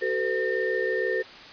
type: tone cluster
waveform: sine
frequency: 378.4 / 444.6 / 507 / 1814 Hz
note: F#4 / A4 / B4 / A#6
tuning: +39 / +18 / +45 / -48 cents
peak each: -29 dBFS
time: 0.01-1.23 s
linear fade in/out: 20 ms
effects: white hiss -44 dBFS RMS until 1.52 s + resampled to 11025 Hz